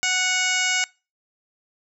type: harmonic tone with a mistuned harmonic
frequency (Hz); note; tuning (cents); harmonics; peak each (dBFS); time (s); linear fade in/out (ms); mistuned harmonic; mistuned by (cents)
740; F#5; 0; 1 / 2 / 3 / 4 / 5 / 6 / 7 / 8 / 9 / 10; -33 / -27 / -24 / -28 / -35 / -35 / -31 / -32 / -30 / -29; 0.03-0.84; 0; 4; -34
effects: noise-tail reverb RT60 0.3 s tail -24 dB re dry